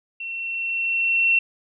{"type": "tone with level ramp", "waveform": "sine", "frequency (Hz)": 2713, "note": "E7", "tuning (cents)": 49, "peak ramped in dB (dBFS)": [-29, -14], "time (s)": [0.2, 1.39], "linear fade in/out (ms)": 5, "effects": []}